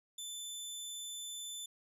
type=tone; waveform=20% pulse; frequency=3522 Hz; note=A7; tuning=1 cent sharp; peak=-36 dBFS; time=0.18-1.66 s; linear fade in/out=5 ms; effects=none